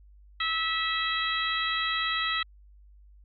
harmonic tone, 651 Hz, E5, 22 cents flat, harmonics 2 / 3 / 4 / 5 / 6, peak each -31 / -31 / -36 / -33 / -33 dBFS, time 0.4-2.43 s, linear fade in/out 5 ms, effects added 50 Hz sine -51 dBFS peak until 3.24 s

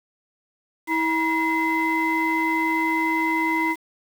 sine tone cluster, 323.7 / 961 / 2046 Hz, E4 / B5 / C7, -31 / -48 / -39 cents, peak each -23 dBFS, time 0.87-3.76 s, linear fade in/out 50 ms, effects tanh soft clip ceiling -13 dBFS + 7-bit

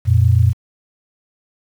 sine tone pair together, 89.7 / 117.6 Hz, F2 / A#2, +47 / +16 cents, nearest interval perfect fourth, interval 469 cents, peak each -12 dBFS, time 0.05-0.54 s, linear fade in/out 50 ms, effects 7-bit

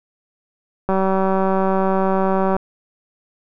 click train, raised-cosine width 1 ms, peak -6 dBFS, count 321, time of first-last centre 0.89-2.565 s, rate 191 Hz, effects none

